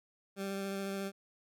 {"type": "tone with vibrato", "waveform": "20% pulse", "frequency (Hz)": 196, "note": "G3", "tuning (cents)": 0, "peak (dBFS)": -31, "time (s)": [0.36, 1.12], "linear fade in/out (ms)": 50, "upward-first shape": "sine", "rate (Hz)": 14, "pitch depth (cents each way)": 12, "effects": []}